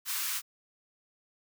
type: high-pass noise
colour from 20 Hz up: white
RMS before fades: -33 dBFS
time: 0.05-0.42 s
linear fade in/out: 50 ms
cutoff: 990 Hz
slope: 48 dB/octave
effects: none